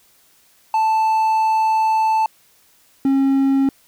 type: tone pair in turn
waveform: triangle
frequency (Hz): 880 / 271.5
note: A5 / C#4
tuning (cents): 0 / -36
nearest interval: octave + minor sixth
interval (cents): 2036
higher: first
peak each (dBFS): -12 / -11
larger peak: second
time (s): 0.74-2.26 / 3.05-3.69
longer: first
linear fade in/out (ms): 2
effects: white hiss -55 dBFS RMS until 3.87 s